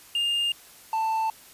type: tone pair in turn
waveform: triangle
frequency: 2815 / 886.7 Hz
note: F7 / A5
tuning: +13 / +13 cents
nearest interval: octave + minor sixth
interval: 2000 cents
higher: first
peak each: -21 dBFS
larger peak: neither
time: 0.15-0.52 / 0.93-1.3 s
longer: neither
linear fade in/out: 2 ms
effects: white hiss -50 dBFS RMS until 1.53 s + resampled to 32000 Hz